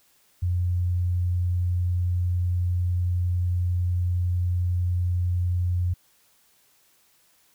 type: tone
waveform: sine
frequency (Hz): 88.9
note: F2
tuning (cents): +31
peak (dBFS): -21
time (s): 0.42-5.94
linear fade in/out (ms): 10
effects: white hiss -62 dBFS RMS until 7.54 s